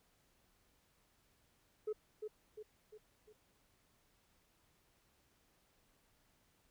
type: tone with echo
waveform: sine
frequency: 427.8 Hz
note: A4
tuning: 49 cents flat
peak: -34 dBFS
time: 1.87-1.93 s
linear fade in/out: 10 ms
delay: 350 ms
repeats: 4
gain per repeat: -6 dB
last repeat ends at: 3.33 s
effects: tanh soft clip ceiling -34 dBFS + pink hiss -74 dBFS RMS until 6.7 s